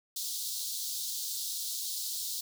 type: high-pass noise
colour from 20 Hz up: pink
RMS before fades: -36 dBFS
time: 0.16-2.41 s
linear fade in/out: 5 ms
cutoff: 3700 Hz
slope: 48 dB/octave
effects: none